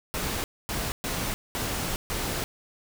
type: noise bursts at uneven times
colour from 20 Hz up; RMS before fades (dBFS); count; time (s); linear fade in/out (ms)
pink; -30; 5; 0.14-0.44 / 0.69-0.92 / 1.04-1.34 / 1.55-1.96 / 2.1-2.44; 0
effects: none